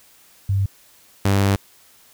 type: tone pair in turn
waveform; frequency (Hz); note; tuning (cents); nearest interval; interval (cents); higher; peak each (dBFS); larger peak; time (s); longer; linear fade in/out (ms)
sine / sawtooth; 98 / 98.85; G2 / G2; 0 / +15; unison; 15; second; -16 / -11; second; 0.49-0.66 / 1.25-1.56; second; 5
effects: white hiss -52 dBFS RMS until 2.13 s